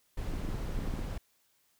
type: noise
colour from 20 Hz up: brown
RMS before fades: -35 dBFS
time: 0.17-1.18 s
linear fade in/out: 5 ms
type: clicks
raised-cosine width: 3 ms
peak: -26 dBFS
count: 10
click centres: 0.338 / 0.449 / 0.489 / 0.545 / 0.692 / 0.79 / 0.84 / 0.877 / 0.939 / 0.992 s
effects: white hiss -71 dBFS RMS until 1.79 s